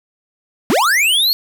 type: linear sweep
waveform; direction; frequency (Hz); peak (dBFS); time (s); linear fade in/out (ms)
square; up; 181.9 to 4435; -12; 0.7-1.33; 0
effects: 7-bit